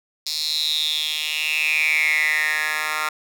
10% pulse tone with high-pass filter sweep, 153.6 Hz, D#3, 22 cents flat, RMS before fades -22 dBFS, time 0.26-3.09 s, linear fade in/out 5 ms, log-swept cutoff 4600 to 1400 Hz, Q 8.7, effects none

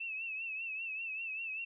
sine tone with vibrato, 2637 Hz, E7, in tune, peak -37 dBFS, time 0-1.65 s, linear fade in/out 10 ms, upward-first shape triangle, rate 5.1 Hz, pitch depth 81 cents each way, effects none

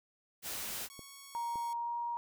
white noise, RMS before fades -40 dBFS, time 0.42-0.89 s, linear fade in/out 50 ms
5% pulse tone, 1108.7 Hz, C#6, in tune, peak -38 dBFS, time 0.9-1.73 s, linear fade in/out 0 ms
clicks, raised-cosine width 2 ms, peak -35 / -36 dBFS, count 2, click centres 0.993 / 1.557 s
sine tone with pitch glide, 939 to 945.5 Hz, A#5 to A#5, +12 to +24 cents, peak -34 dBFS, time 1.35-2.17 s, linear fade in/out 0 ms, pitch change +12 cents, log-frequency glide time 1.76-1.94 s
effects none

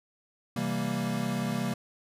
square chord, C dominant seventh, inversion none, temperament equal, 130.81 / 164.81 / 196 / 233.1 Hz, C3 / E3 / G3 / Bb3, 0 / 0 / 0 / 0 cents, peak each -36 / -37 / -34 / -33 dBFS, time 0.56-1.74 s, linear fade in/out 5 ms, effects resampled to 32000 Hz

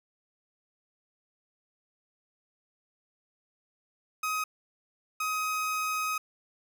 30% pulse tone bursts at uneven times, 1261 Hz, D#6, 23 cents sharp, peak -26 dBFS, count 2, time 4.23-4.44 / 5.2-6.18 s, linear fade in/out 5 ms, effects none

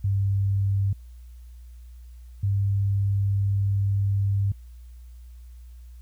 sine tone pair in turn, 98.7 / 99.44 Hz, G2 / G2, +12 / +25 cents, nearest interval unison, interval 13 cents, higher second, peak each -20 dBFS, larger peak neither, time 0.04-0.93 / 2.43-4.52 s, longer second, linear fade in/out 5 ms, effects added 60 Hz sine -41 dBFS peak until 6.01 s + white hiss -65 dBFS RMS until 6.01 s

